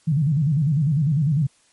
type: tone with vibrato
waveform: sine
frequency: 147.5 Hz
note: D3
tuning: 8 cents sharp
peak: -16 dBFS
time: 0.07-1.47 s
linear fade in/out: 10 ms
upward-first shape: square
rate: 10 Hz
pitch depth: 150 cents each way
effects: white hiss -59 dBFS RMS until 1.72 s + MP3 48 kbps